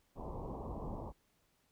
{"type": "low-pass noise", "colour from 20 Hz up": "pink", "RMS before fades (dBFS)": -43, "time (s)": [0.15, 1.13], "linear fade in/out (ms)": 50, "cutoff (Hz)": 1100, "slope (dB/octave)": 96, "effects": ["pink hiss -75 dBFS RMS until 1.71 s"]}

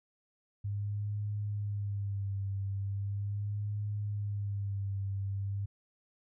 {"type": "tone with vibrato", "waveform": "sine", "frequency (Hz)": 101, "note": "G#2", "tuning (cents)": -48, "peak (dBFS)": -32, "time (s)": [0.64, 5.66], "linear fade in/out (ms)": 10, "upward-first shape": "sine", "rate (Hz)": 0.39, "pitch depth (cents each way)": 48, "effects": []}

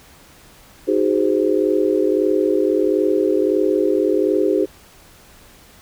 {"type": "chord", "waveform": "sine", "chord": "Ab dominant seventh", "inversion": "second", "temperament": "just", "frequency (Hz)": [311.5, 373.8, 415.3, 519.1], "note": ["Eb4", "Gb4", "Ab4", "C5"], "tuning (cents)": [2, 18, 0, -14], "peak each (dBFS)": [-20, -19, -19, -22], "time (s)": [0.87, 4.66], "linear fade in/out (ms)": 20, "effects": ["pink hiss -47 dBFS RMS until 5.81 s"]}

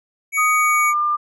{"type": "tone", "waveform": "square", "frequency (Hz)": 2250, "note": "C#7", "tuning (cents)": 25, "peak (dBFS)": -18, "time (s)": [0.32, 0.94], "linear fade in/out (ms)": 50}
{"type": "tone with pitch glide", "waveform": "sine", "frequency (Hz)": [1244.5, 1198.6], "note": ["D#6", "D6"], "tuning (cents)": [0, 35], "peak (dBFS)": -16, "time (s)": [0.37, 1.17], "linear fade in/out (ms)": 20, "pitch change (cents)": -65, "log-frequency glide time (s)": [0.55, 0.93]}
{"effects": []}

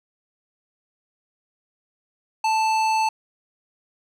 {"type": "tone with hard clipping", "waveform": "triangle", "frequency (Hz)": 880, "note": "A5", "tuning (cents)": 0, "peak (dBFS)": -20, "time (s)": [2.44, 3.09], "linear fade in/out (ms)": 5, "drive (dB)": 18, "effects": []}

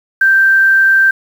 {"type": "tone with quantisation", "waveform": "sine", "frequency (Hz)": 1568, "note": "G6", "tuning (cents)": 0, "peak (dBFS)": -6, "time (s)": [0.21, 1.11], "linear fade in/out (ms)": 5, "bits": 6, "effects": []}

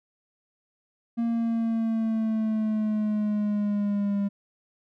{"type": "exponential sweep", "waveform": "triangle", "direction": "down", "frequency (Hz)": [233.1, 200.1], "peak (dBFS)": -21, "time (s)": [1.17, 4.29], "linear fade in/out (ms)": 20, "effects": []}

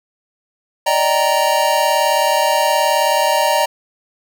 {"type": "chord", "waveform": "square", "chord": "Eb major seventh", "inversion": "third", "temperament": "just", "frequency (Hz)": [583.4, 622.3, 777.8, 933.4], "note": ["D5", "Eb5", "G5", "Bb5"], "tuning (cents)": [-12, 0, -14, 2], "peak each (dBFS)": [-20, -20, -22, -17], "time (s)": [0.86, 3.66], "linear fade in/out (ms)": 10, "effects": []}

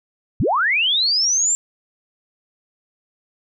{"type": "linear sweep", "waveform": "sine", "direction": "up", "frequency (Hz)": [57, 7459], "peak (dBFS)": -15, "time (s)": [0.4, 1.55], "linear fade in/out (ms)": 0, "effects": []}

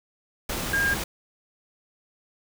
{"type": "tone in noise", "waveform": "sine", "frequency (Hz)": 1616, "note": "G#6", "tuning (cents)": -48, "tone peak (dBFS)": -21, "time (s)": [0.73, 0.94], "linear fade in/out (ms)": 5, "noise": "pink", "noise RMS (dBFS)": -30, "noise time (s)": [0.49, 1.04], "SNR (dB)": 6, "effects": []}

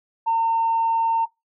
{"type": "tone", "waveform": "sine", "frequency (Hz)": 910, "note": "A#5", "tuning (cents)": -42, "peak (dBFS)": -16, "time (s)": [0.26, 1.26], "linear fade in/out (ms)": 20, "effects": ["noise-tail reverb RT60 0.2 s tail -22 dB re dry", "tanh soft clip ceiling -13 dBFS"]}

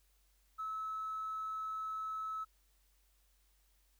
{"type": "tone with tanh clipping", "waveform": "triangle", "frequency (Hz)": 1298, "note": "E6", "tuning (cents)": -27, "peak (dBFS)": -37, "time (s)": [0.58, 2.45], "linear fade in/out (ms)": 20, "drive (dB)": 1, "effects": ["added 48 Hz sine -70 dBFS peak until 3.99 s", "white hiss -75 dBFS RMS until 3.99 s"]}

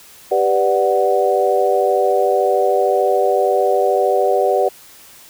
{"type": "chord", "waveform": "sine", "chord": "G major seventh", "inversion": "none", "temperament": "equal", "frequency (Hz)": [392, 493.9, 587.3, 740], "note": ["G4", "B4", "D5", "F#5"], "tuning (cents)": [0, 0, 0, 0], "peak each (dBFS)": -18, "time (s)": [0.31, 4.69], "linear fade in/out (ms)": 10, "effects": ["white hiss -43 dBFS RMS until 5.29 s"]}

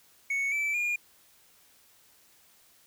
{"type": "tone with pitch steps", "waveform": "triangle", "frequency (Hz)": [2217, 2318, 2423], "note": ["C#7", "D7", "D#7"], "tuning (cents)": [0, -23, -47], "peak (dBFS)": -25, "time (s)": [0.3, 0.96], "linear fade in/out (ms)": 5, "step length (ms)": 220, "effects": ["white hiss -61 dBFS RMS until 2.86 s"]}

